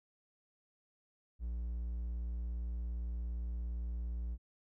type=tone; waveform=triangle; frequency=58.7 Hz; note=A#1; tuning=13 cents sharp; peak=-34 dBFS; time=1.39-4.38 s; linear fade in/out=50 ms; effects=none